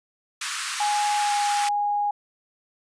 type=high-pass noise; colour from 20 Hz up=pink; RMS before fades=-29 dBFS; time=0.41-1.69 s; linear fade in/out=5 ms; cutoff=1100 Hz; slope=48 dB/octave
type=tone with pitch glide; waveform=sine; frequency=830.6 to 823 Hz; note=G#5 to G#5; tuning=0 to -16 cents; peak=-21 dBFS; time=0.8-2.11 s; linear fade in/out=5 ms; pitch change=-16 cents; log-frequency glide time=1.2-1.32 s
effects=resampled to 22050 Hz